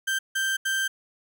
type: tone bursts at uneven times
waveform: 35% pulse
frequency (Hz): 1568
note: G6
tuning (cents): 0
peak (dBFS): -22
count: 3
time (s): 0.07-0.19 / 0.35-0.57 / 0.65-0.88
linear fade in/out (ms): 10
effects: none